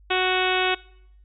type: harmonic tone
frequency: 370 Hz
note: F#4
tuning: in tune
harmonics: 1 / 2 / 3 / 4 / 5 / 6 / 7 / 8 / 9 / 10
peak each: -25 / -26 / -30 / -28 / -33 / -31 / -28 / -32 / -31 / -34 dBFS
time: 0.1-0.75 s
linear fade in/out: 10 ms
effects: noise-tail reverb RT60 0.8 s tail -23 dB re dry + added 50 Hz sine -49 dBFS peak until 1.24 s